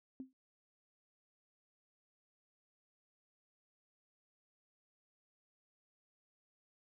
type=tone with exponential decay; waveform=sine; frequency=261.6 Hz; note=C4; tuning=in tune; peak=-39 dBFS; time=0.2-0.33 s; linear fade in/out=1 ms; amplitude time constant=27 ms; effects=none